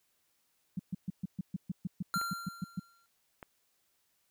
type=tone bursts; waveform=sine; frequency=182.8 Hz; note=F#3; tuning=21 cents flat; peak=-31 dBFS; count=14; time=0.77-2.796 s; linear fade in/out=5 ms; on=24 ms; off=130 ms
type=tone with exponential decay; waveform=square; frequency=1379 Hz; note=F6; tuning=22 cents flat; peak=-30 dBFS; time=2.14-3.06 s; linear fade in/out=0 ms; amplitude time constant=200 ms
type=clicks; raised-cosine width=0.5 ms; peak=-30 dBFS; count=2; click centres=2.214 / 3.428 s
effects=white hiss -75 dBFS RMS until 4.3 s